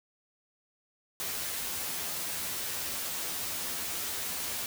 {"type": "noise with comb filter", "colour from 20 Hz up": "white", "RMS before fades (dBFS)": -35, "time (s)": [1.2, 4.66], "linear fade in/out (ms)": 0, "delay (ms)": 12, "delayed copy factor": 0.85, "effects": []}